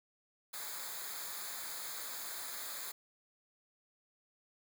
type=noise with comb filter; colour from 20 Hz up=white; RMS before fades=-43 dBFS; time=0.53-2.92 s; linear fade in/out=10 ms; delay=0.35 ms; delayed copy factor=-0.8; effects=none